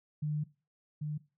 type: tone pair in turn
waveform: sine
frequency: 150.4 / 150.4 Hz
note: D3 / D3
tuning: +42 / +42 cents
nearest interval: unison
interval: 0 cents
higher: neither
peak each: -30 / -33 dBFS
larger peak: first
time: 0.22-0.44 / 1.01-1.18 s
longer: first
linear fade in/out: 10 ms
effects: noise-tail reverb RT60 0.3 s tail -18 dB re dry